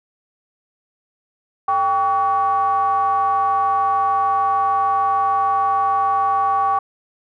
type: ring-modulated tone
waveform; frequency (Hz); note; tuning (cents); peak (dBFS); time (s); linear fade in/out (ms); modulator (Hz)
triangle; 173.3; F3; -13; -10; 1.68-6.79; 5; 960
effects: none